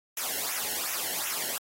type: noise with flanger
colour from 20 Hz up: white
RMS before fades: -32 dBFS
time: 0.17-1.58 s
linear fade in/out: 2 ms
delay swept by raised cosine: 0.22 to 0.85 ms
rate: 2.7 Hz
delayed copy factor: -0.85
effects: AAC 48 kbps